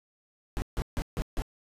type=noise bursts; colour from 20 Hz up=brown; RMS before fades=-29 dBFS; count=5; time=0.57-1.42 s; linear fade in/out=0 ms; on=50 ms; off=150 ms; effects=resampled to 32000 Hz